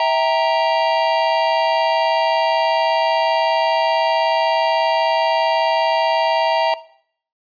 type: chord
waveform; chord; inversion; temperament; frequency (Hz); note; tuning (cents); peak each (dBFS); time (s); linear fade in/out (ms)
square; E diminished; none; equal with one note detuned; 650.9 / 784 / 932.3; E5 / G5 / Bb5; -22 / 0 / 0; -20 / -24 / -18; 0-6.74; 2
effects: noise-tail reverb RT60 0.6 s tail -17 dB re dry + resampled to 11025 Hz